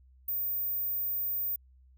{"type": "tone", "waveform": "sine", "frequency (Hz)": 14970, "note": "A#9", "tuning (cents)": 6, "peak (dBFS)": -29, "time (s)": [0.28, 1.56], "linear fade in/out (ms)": 5, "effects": ["added 64 Hz sine -56 dBFS peak until 1.97 s"]}